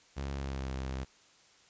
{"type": "tone with pitch glide", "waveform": "sawtooth", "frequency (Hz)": [68.8, 65.92], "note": ["C#2", "C2"], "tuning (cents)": [-12, 14], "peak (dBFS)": -31, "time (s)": [0.16, 1.05], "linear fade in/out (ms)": 20, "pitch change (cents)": -74, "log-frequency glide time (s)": [0.38, 0.68], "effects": ["white hiss -62 dBFS RMS until 1.69 s", "resampled to 16000 Hz"]}